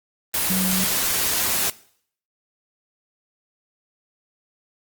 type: tone in noise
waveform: sine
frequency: 186.8 Hz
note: F#3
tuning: 17 cents sharp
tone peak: -21 dBFS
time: 0.5-0.84 s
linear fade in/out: 2 ms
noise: white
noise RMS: -22 dBFS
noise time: 0.34-1.7 s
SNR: -2 dB
effects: noise-tail reverb RT60 0.6 s tail -20 dB re dry + Opus 24 kbps